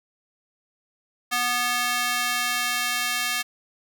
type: tone with high-pass filter sweep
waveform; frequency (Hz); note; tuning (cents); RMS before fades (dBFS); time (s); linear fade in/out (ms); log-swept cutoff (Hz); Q
square; 244.7; B3; -16; -25; 1.31-3.43; 20; 1200 to 1900; 0.98
effects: none